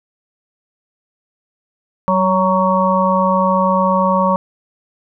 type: harmonic tone with a mistuned harmonic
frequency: 186.3 Hz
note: F#3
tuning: 12 cents sharp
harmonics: 1 / 3 / 5 / 6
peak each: -17 / -17 / -17 / -17 dBFS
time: 2.08-4.36 s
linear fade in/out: 0 ms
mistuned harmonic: 1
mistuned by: +31 cents
effects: none